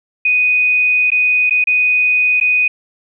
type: tone with dropouts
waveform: sine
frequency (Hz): 2489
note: D#7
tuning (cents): 0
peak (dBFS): -10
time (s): 0.25-2.68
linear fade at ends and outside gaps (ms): 5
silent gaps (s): 1.104-1.117 / 1.497-1.507 / 1.641-1.671 / 2.401-2.411
effects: none